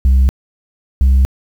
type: tone pair in turn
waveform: sine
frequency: 65.41 / 65.94 Hz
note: C2 / C2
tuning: 0 / +14 cents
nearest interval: unison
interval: 14 cents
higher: second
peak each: -4 dBFS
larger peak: neither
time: 0.05-0.29 / 1.01-1.25 s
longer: neither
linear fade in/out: 0 ms
effects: tanh soft clip ceiling -6 dBFS + 7-bit